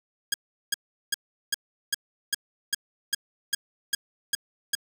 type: tone bursts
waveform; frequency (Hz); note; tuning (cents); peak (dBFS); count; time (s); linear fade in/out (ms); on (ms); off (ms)
10% pulse; 1637; G#6; -25; -13; 12; 0.32-4.752; 5; 21; 380
effects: 7-bit